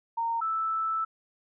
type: tone pair in turn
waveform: sine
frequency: 922 / 1317.2 Hz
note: A#5 / E6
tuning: -19 / -2 cents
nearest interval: tritone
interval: 617 cents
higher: second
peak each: -26 dBFS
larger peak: neither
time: 0.17-0.41 / 0.41-1.05 s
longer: second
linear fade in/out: 10 ms
effects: none